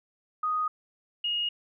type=tone pair in turn; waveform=sine; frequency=1244.5 / 2867 Hz; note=D#6 / F7; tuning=0 / +45 cents; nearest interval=octave + major second; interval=1445 cents; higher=second; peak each=-25 / -26 dBFS; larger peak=first; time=0.43-0.68 / 1.24-1.49 s; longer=neither; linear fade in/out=5 ms; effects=none